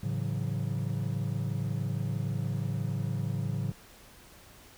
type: chord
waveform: triangle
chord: F# minor seventh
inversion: first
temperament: equal with one note detuned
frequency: 107.74 / 138.59 / 164.81 / 185 Hz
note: A2 / C#3 / E3 / F#3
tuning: -36 / 0 / 0 / 0 cents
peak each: -31 / -31 / -36 / -36 dBFS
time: 0.03-3.72 s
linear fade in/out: 5 ms
effects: pink hiss -54 dBFS RMS until 4.77 s